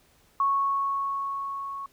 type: tone with level ramp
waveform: sine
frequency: 1105 Hz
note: C#6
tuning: 6 cents flat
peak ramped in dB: -20 to -33 dBFS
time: 0.4-1.86 s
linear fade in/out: 2 ms
effects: pink hiss -62 dBFS RMS until 1.92 s